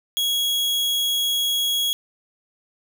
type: tone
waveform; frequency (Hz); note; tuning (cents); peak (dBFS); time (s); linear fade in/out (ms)
40% pulse; 3322; G#7; 0; -19; 0.17-1.93; 0
effects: 9-bit